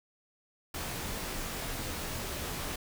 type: noise with comb filter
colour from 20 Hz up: pink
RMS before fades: -37 dBFS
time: 0.74-2.76 s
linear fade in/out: 5 ms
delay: 20 ms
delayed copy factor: -0.6
effects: none